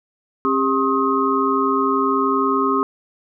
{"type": "tone cluster", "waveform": "sine", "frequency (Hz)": [269.4, 399.7, 1073, 1260], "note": ["C#4", "G4", "C6", "D#6"], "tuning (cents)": [-49, 34, 43, 21], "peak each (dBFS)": -21, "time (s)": [0.45, 2.83], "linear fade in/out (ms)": 0, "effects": []}